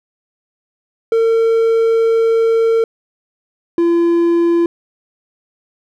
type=tone pair in turn; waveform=triangle; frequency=454.1 / 340.2 Hz; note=A#4 / F4; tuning=-45 / -45 cents; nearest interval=perfect fourth; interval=500 cents; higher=first; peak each=-8 dBFS; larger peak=neither; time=1.12-2.84 / 3.78-4.66 s; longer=first; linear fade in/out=2 ms; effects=none